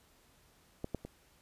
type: clicks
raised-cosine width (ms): 2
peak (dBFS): -23 / -21 / -29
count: 3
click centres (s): 0.844 / 0.947 / 1.05
effects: pink hiss -66 dBFS RMS until 1.41 s + resampled to 32000 Hz